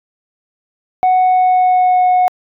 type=tone with pitch glide; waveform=sine; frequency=740 to 730.7 Hz; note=F#5 to F#5; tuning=0 to -22 cents; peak=-6 dBFS; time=1.03-2.28 s; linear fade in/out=0 ms; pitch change=-22 cents; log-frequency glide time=1.19-2.03 s; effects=tanh soft clip ceiling -7 dBFS